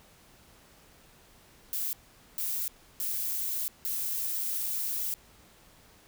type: noise bursts at uneven times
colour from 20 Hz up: violet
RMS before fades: -32 dBFS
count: 4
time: 1.73-1.93 / 2.38-2.68 / 3-3.68 / 3.85-5.14 s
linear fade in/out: 0 ms
effects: pink hiss -58 dBFS RMS until 6.07 s